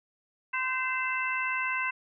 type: harmonic tone with a mistuned harmonic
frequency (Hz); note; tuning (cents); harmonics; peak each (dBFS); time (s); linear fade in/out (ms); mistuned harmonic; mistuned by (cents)
515; C5; -28; 2 / 3 / 4 / 5; -33 / -33 / -33 / -33; 0.53-1.91; 10; 5; +54
effects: none